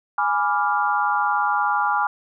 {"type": "chord", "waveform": "sine", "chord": "G# diminished seventh", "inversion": "none", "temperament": "equal", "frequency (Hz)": [830.6, 987.8, 1174.7, 1396.9], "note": ["G#5", "B5", "D6", "F6"], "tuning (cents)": [0, 0, 0, 0], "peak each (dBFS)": [-22, -25, -24, -24], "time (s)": [0.18, 2.07], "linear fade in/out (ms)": 2, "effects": []}